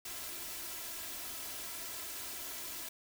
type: noise with comb filter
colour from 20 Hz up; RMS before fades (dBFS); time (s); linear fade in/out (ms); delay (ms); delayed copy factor
white; -43; 0.05-2.89; 5; 3; +0.65
effects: none